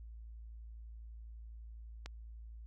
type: click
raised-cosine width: 0.2 ms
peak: -27 dBFS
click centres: 2.06 s
effects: added 56 Hz sine -47 dBFS peak until 2.66 s